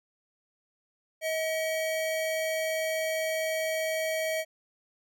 square tone pair together, 637.3 / 2271 Hz, D#5 / C#7, +41 / +41 cents, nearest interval octave + minor seventh, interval 2200 cents, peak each -29 / -37 dBFS, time 1.21-4.45 s, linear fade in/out 50 ms, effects none

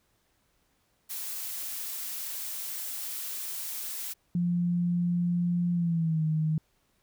blue noise, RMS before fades -36 dBFS, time 1.09-4.14 s, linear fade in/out 20 ms
sine tone with pitch glide, 174.61 to 156.46 Hz, F3 to D#3, 0 to +10 cents, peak -24 dBFS, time 4.35-6.58 s, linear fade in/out 2 ms, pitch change -190 cents, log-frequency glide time 5.73-6.24 s
effects pink hiss -71 dBFS RMS until 7.02 s

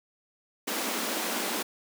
pink high-pass noise, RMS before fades -31 dBFS, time 0.67-1.63 s, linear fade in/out 10 ms, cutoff 200 Hz, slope 96 dB/octave, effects none

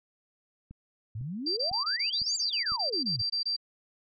click train, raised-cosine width 5 ms, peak -33 dBFS, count 5, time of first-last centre 0.71-2.72 s, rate 1.99 Hz
sine exponential two-way sweep, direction up then down, 99.5 to 7620 to 99.5 Hz, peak -33 dBFS, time 1.15-3.22 s, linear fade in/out 5 ms, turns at 2.36 s
sine tone bursts, 4699 Hz, D8, in tune, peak -27 dBFS, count 16, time 1.46-3.565 s, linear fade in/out 10 ms, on 110 ms, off 23 ms
effects none

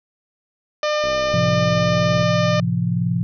harmonic tone, 602 Hz, D5, 43 cents sharp, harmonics 1 / 2 / 3 / 4 / 5 / 6 / 7 / 8 / 9 / 10, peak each -19 / -25 / -29 / -31 / -33 / -35 / -36 / -37 / -38 / -39 dBFS, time 0.83-2.6 s, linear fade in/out 2 ms
click train, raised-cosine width 2 ms, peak -21 dBFS, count 78, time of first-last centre 1.04-2.228 s, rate 64.8 Hz
sine chord, F major, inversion first, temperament equal with one note detuned, 110 / 130.81 / 171.91 Hz, A2 / C3 / F3, 0 / 0 / -27 cents, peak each -23 / -23 / -20 dBFS, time 1.34-3.23 s, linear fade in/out 0 ms
effects none

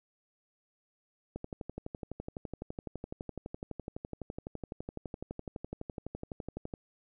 click train, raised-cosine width 2 ms, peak -25 dBFS, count 65, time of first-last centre 1.36-6.738 s, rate 11.9 Hz, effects none

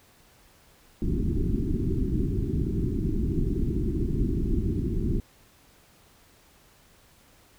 pink low-pass noise, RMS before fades -26 dBFS, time 1.02-5.2 s, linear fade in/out 2 ms, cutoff 390 Hz, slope 96 dB/octave, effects pink hiss -58 dBFS RMS until 7.58 s

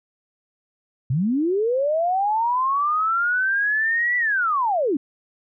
sine linear two-way sweep, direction up then down, 116.54 to 1975.5 to 251.9 Hz, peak -18 dBFS, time 1.1-4.97 s, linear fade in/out 5 ms, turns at 4.17 s, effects none

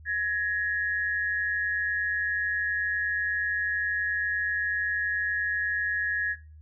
sine tone pair together, 1673.2 / 1864.7 Hz, G#6 / A#6, +12 / 0 cents, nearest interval major second, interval 188 cents, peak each -27 / -31 dBFS, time 0.05-6.36 s, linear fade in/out 50 ms, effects noise-tail reverb RT60 0.4 s tail -20 dB re dry + added 77 Hz sine -46 dBFS peak until 6.61 s

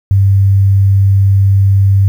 sine tone, 98 Hz, G2, in tune, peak -5 dBFS, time 0.11-2.08 s, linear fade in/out 0 ms, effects 7-bit

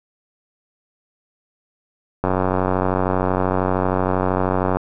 click train, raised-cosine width 1 ms, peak -5 dBFS, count 236, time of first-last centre 2.24-4.77 s, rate 92.9 Hz, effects none

